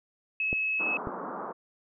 sine tone, 2581 Hz, E7, 37 cents flat, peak -26 dBFS, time 0.4-0.97 s, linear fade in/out 2 ms
clicks, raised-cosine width 2 ms, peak -19 dBFS, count 2, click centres 0.529 / 1.072 s
white band-pass noise, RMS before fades -37 dBFS, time 0.79-1.53 s, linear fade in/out 20 ms, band 180 to 1300 Hz, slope 48 dB/octave
effects none

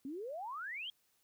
sine exponential sweep, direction up, 256.1 to 3312 Hz, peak -40 dBFS, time 0.05-0.9 s, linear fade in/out 2 ms, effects white hiss -75 dBFS RMS until 1.23 s

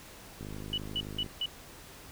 click train, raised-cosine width 3 ms, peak -29 dBFS, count 45, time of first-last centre 0.41-1.263 s, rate 51.6 Hz
sine tone bursts, 2960 Hz, F#7, in tune, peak -29 dBFS, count 4, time 0.73-1.458 s, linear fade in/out 2 ms, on 47 ms, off 180 ms
effects pink hiss -50 dBFS RMS until 2.11 s

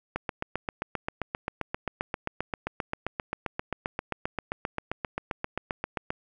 click train, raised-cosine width 0.5 ms, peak -14 dBFS, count 46, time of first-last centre 0.16-6.105 s, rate 7.57 Hz, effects none

